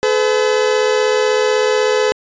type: tone pair together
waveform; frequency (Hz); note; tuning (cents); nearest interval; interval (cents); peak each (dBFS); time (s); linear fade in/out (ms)
40% pulse; 429.4 / 505.5; A4 / B4; -42 / +40; minor third; 282; -14 / -15; 0.03-2.12; 0
effects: resampled to 16000 Hz